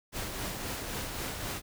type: noise with tremolo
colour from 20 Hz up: pink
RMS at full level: -35 dBFS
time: 0.12-1.62 s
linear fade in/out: 50 ms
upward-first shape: triangle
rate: 3.8 Hz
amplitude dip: 40%
effects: none